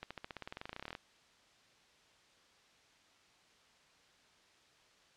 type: accelerating click train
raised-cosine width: 0.3 ms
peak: -27 dBFS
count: 22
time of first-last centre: 0.03-0.951 s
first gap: 76 ms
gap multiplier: 0.94
effects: white hiss -66 dBFS RMS until 5.16 s + low-pass 5000 Hz 12 dB/octave

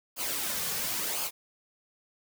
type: noise with flanger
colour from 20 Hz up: white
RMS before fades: -32 dBFS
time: 0.16-1.31 s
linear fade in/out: 50 ms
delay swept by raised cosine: 0.52 to 3.12 ms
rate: 0.95 Hz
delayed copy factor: -0.55
effects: none

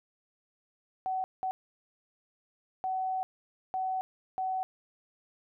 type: tone bursts at uneven times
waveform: sine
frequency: 753 Hz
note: F#5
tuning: 30 cents sharp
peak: -29 dBFS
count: 5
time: 1.06-1.24 / 1.43-1.51 / 2.84-3.23 / 3.74-4.01 / 4.38-4.63 s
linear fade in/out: 0 ms
effects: none

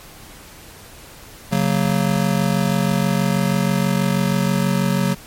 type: chord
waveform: square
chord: F# major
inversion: second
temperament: just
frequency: 138.75 / 185 / 231.2 Hz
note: C#3 / F#3 / A#3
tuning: +2 / 0 / -14 cents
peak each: -22 / -19 / -24 dBFS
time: 1.51-5.15 s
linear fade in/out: 20 ms
effects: pink hiss -41 dBFS RMS until 5.26 s + MP3 64 kbps

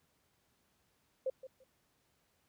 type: tone with echo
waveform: sine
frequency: 523.3 Hz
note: C5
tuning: in tune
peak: -31 dBFS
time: 1.26-1.3 s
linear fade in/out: 5 ms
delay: 170 ms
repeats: 2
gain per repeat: -14 dB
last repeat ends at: 1.64 s
effects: pink hiss -75 dBFS RMS until 2.48 s + high-pass 60 Hz 12 dB/octave

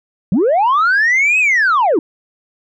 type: linear two-way sweep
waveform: sine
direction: up then down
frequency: 155.56 to 2595 to 276.4 Hz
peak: -8 dBFS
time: 0.32-1.99 s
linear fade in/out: 2 ms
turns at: 1.39 s
effects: tanh soft clip ceiling -8 dBFS

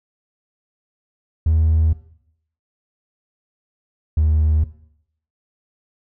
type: tone pair in turn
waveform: triangle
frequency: 79.6 / 77.33 Hz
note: D#2 / D#2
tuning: +40 / -10 cents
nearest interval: minor second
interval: 50 cents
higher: first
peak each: -10 dBFS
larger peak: neither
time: 1.46-1.93 / 4.17-4.64 s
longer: neither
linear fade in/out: 5 ms
effects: noise-tail reverb RT60 0.7 s tail -18 dB re dry + tanh soft clip ceiling -8 dBFS

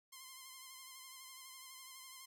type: tone with vibrato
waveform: 5% pulse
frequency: 1046.5 Hz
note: C6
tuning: in tune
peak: -40 dBFS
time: 0.12-2.26 s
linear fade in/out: 10 ms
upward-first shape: sine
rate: 12 Hz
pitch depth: 37 cents each way
effects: none

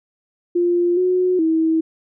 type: tone with pitch steps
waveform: sine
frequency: 349.3 / 365.3 / 322.1 Hz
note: F4 / F#4 / E4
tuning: 0 / -22 / -40 cents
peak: -14 dBFS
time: 0.55-1.81 s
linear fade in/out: 10 ms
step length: 420 ms
effects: none

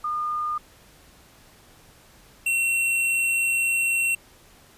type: tone pair in turn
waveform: sine / square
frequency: 1216 / 2721 Hz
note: D#6 / F7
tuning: -40 / -46 cents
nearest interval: octave + major second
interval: 1394 cents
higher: second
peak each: -24 / -21 dBFS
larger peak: second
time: 0.04-0.58 / 2.46-4.15 s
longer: second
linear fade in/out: 5 ms
effects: pink hiss -53 dBFS RMS until 4.77 s + resampled to 32000 Hz

